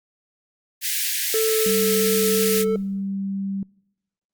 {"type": "high-pass noise", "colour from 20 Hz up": "white", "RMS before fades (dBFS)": -24, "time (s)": [0.81, 2.65], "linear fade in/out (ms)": 50, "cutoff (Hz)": 1600, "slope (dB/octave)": 96}
{"type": "tone with vibrato", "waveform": "triangle", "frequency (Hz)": 440, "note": "A4", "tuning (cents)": 0, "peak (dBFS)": -17, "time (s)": [1.34, 2.76], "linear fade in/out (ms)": 2, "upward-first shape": "sine", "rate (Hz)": 3, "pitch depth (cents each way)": 9}
{"type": "tone", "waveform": "sine", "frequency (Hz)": 195.6, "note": "G3", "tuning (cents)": -4, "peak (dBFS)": -24, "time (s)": [1.66, 3.63], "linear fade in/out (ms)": 2}
{"effects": ["noise-tail reverb RT60 0.9 s tail -26 dB re dry", "Opus 48 kbps"]}